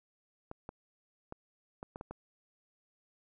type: clicks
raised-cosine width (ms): 1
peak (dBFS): -28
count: 7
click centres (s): 0.514 / 0.691 / 1.324 / 1.829 / 1.959 / 2.011 / 2.11
effects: none